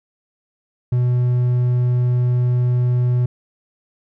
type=tone; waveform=triangle; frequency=123.47 Hz; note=B2; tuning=in tune; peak=-12 dBFS; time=0.92-3.26 s; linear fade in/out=5 ms; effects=none